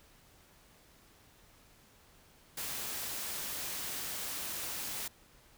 white noise, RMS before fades -39 dBFS, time 2.57-5.08 s, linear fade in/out 5 ms, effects pink hiss -62 dBFS RMS until 5.57 s

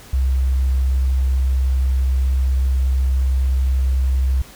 sine tone, 65.41 Hz, C2, in tune, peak -14 dBFS, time 0.13-4.42 s, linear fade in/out 5 ms, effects pink hiss -42 dBFS RMS until 4.55 s

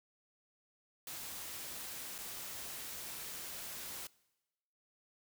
white noise with dropouts, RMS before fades -45 dBFS, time 1.07-4.07 s, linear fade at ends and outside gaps 2 ms, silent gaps 2.181-2.186 s, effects noise-tail reverb RT60 1.0 s tail -22 dB re dry

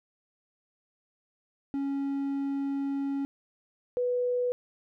triangle / sine tone pair in turn, 277.2 / 493 Hz, C#4 / B4, 0 / -3 cents, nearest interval minor seventh, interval 997 cents, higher second, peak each -26 / -25 dBFS, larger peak second, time 1.74-3.25 / 3.97-4.52 s, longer first, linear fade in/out 0 ms, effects none

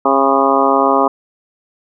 harmonic tone with a mistuned harmonic, 136.2 Hz, C#3, 30 cents flat, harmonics 2 / 3 / 4 / 5 / 6 / 7 / 8 / 9, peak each -18 / -18 / -18 / -18 / -18 / -18 / -18 / -18 dBFS, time 0.05-1.08 s, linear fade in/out 5 ms, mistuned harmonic 7, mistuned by +60 cents, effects none

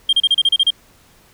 sine tone bursts, 3200 Hz, G7, 35 cents sharp, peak -8 dBFS, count 9, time 0.09-0.705 s, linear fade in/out 5 ms, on 39 ms, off 33 ms, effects tanh soft clip ceiling -8 dBFS + pink hiss -51 dBFS RMS until 1.33 s

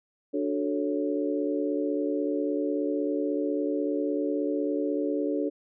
sine chord, D major seventh, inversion none, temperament equal, 293.7 / 370 / 440 / 554.4 Hz, D4 / F#4 / A4 / C#5, 0 / 0 / 0 / 0 cents, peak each -28 / -33 / -31 / -33 dBFS, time 0.33-5.5 s, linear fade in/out 20 ms, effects none

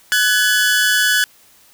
sawtooth tone pair together, 1497 / 1694.8 Hz, F#6 / G#6, +20 / +35 cents, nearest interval major second, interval 215 cents, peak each -12 dBFS, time 0.12-1.24 s, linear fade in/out 0 ms, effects white hiss -50 dBFS RMS until 1.73 s

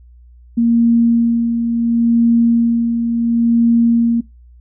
sine tone with tremolo, 233.1 Hz, A#3, in tune, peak -8 dBFS, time 0.57-4.21 s, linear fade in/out 10 ms, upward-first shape sine, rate 0.71 Hz, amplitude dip 50%, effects noise-tail reverb RT60 0.2 s tail -21 dB re dry + added 60 Hz sine -40 dBFS peak until 4.6 s

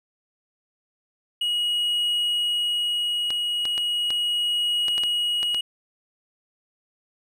triangle tone with tremolo, 2900 Hz, F#7, 35 cents flat, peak -19 dBFS, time 1.41-5.61 s, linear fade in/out 5 ms, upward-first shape triangle, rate 0.37 Hz, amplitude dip 25%
clicks, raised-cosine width 0.2 ms, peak -15 dBFS, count 9, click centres 3.305 / 3.654 / 3.779 / 4.105 / 4.883 / 4.98 / 5.036 / 5.43 / 5.546 s
effects none

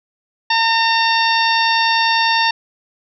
harmonic tone, 910 Hz, A#5, 42 cents flat, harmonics 1 / 2 / 3 / 4 / 5 / 6, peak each -16 / -19 / -21 / -22 / -23 / -24 dBFS, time 0.5-2.51 s, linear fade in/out 5 ms, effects none

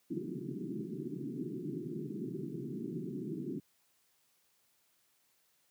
white band-pass noise, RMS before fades -40 dBFS, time 0.1-3.6 s, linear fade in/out 10 ms, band 130 to 390 Hz, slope 96 dB/octave, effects white hiss -73 dBFS RMS until 5.7 s + high-pass 80 Hz 12 dB/octave

